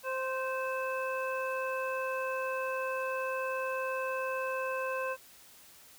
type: harmonic tone with a mistuned harmonic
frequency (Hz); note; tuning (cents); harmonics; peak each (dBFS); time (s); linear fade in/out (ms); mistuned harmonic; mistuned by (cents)
523.3; C5; 0; 1 / 2 / 3 / 5; -34 / -37 / -39 / -41; 0.03-5.17; 50; 3; -19
effects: white hiss -56 dBFS RMS until 5.98 s